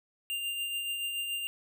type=tone with tremolo; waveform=square; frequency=2794 Hz; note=F7; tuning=in tune; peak=-31 dBFS; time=0.3-1.47 s; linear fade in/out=0 ms; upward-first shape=triangle; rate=7 Hz; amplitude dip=40%; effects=none